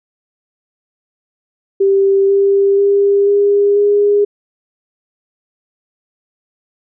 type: tone with pitch steps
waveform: sine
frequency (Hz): 392 / 396.3 / 400.7 / 405.1 / 409.6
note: G4 / G4 / G4 / G#4 / G#4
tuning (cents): 0 / +19 / +38 / -43 / -24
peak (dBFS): -8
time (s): 1.8-4.25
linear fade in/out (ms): 10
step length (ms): 490
effects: none